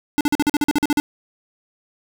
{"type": "tone bursts", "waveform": "square", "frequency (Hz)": 293.7, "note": "D4", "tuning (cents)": 0, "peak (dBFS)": -15, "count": 12, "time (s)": [0.18, 1], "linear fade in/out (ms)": 0, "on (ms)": 28, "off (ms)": 44, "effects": []}